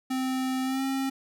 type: tone with pitch glide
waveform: square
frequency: 260 to 268.2 Hz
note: C4 to C4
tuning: -11 to +43 cents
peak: -27 dBFS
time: 0.1-1.1 s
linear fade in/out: 10 ms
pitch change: +54 cents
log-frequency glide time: 0.63-0.83 s
effects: none